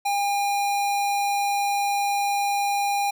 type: tone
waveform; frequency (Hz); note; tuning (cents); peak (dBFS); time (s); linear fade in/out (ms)
square; 807; G#5; -50; -22; 0.05-3.11; 10
effects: none